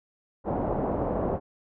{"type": "low-pass noise", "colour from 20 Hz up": "white", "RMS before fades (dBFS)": -28, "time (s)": [0.44, 1.4], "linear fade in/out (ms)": 50, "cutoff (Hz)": 760, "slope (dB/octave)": 24, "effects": []}